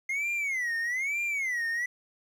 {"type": "tone with vibrato", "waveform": "triangle", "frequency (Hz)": 2093, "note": "C7", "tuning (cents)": 0, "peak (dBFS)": -26, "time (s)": [0.09, 1.86], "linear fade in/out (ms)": 5, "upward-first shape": "sine", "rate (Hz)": 1.1, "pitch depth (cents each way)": 230, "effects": ["10-bit"]}